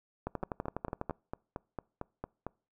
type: two click trains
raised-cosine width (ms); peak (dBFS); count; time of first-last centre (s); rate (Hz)
1; -23 / -20; 10 / 11; 0.43-2.466 / 0.27-1.096; 4.42 / 12.1
effects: noise-tail reverb RT60 0.4 s tail -26 dB re dry